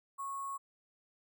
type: tone with sample-and-hold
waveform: sine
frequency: 1100 Hz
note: C#6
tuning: 14 cents flat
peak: -37 dBFS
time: 0.18-0.58 s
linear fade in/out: 20 ms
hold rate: 8820 Hz
effects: none